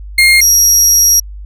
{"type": "tone pair in turn", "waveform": "35% pulse", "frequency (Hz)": [2129, 5673], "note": ["C7", "F8"], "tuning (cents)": [30, 26], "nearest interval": "octave + perfect fourth", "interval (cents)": 1696, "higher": "second", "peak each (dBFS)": -3, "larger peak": "neither", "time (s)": [[0.18, 0.41], [0.41, 1.2]], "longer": "second", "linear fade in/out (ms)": 5, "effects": ["added 50 Hz sine -25 dBFS peak until 1.45 s"]}